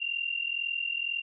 sine tone pair together, 2752 / 2794 Hz, F7 / F7, -26 / 0 cents, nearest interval unison, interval 26 cents, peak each -32 / -32 dBFS, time 0-1.22 s, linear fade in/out 20 ms, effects none

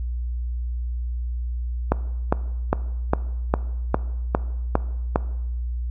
click train, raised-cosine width 1 ms, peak -3 dBFS, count 9, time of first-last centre 1.92-5.159 s, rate 2.47 Hz, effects noise-tail reverb RT60 1.0 s tail -18 dB re dry + added 60 Hz sine -24 dBFS peak until 5.9 s

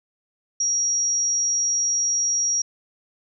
sine tone, 5680 Hz, F8, 28 cents sharp, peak -19 dBFS, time 0.6-2.62 s, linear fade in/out 5 ms, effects none

